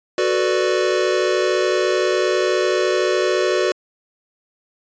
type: chord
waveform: square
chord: B minor seventh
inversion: second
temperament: equal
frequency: 370 / 440 / 493.9 / 587.3 Hz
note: F#4 / A4 / B4 / D5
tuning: 0 / 0 / 0 / 0 cents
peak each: -20 / -26 / -23 / -23 dBFS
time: 0.18-3.72 s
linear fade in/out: 2 ms
effects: resampled to 16000 Hz